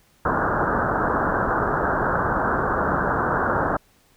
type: low-pass noise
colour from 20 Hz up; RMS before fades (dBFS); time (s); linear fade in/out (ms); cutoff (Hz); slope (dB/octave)
white; -22; 0.25-3.77; 5; 1600; 96
effects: pink hiss -59 dBFS RMS until 4.16 s